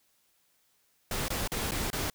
pink noise with dropouts, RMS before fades -32 dBFS, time 1.11-2.1 s, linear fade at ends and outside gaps 2 ms, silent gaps 1.283-1.303 / 1.476-1.518 / 1.71-1.718 / 1.903-1.93 s, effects white hiss -70 dBFS RMS until 2.14 s

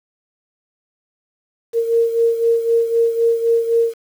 sine beating tone pair, 461.2 / 465.1 Hz, A#4 / A#4, -19 / -4 cents, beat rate 3.9 Hz, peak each -14 / -20 dBFS, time 1.73-3.94 s, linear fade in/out 50 ms, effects 7-bit

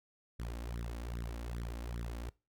sawtooth tone with flanger, 58.27 Hz, A#1, in tune, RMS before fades -41 dBFS, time 0.39-2.3 s, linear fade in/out 10 ms, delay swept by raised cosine 0.53 to 3.73 ms, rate 2.5 Hz, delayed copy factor +0.95, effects noise-tail reverb RT60 0.3 s tail -23 dB re dry

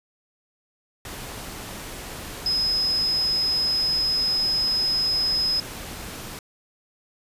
sine tone in noise, 5080 Hz, D#8, 35 cents sharp, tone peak -20 dBFS, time 2.46-5.6 s, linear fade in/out 2 ms, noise pink, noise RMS -36 dBFS, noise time 1.05-6.39 s, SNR +13 dB, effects resampled to 32000 Hz

